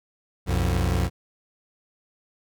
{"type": "tone pair together", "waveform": "30% pulse", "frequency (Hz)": [63, 89.1], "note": ["B1", "F2"], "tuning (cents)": [35, 35], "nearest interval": "tritone", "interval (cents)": 600, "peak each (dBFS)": -21, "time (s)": [0.46, 1.1], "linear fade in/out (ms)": 50, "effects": []}